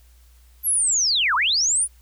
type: linear two-way sweep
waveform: sine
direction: down then up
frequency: 11800 to 932.3 to 10100 Hz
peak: -17 dBFS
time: 0.63-1.88 s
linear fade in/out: 50 ms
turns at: 1.35 s
effects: added 60 Hz sine -49 dBFS peak until 2.01 s + white hiss -60 dBFS RMS until 2.01 s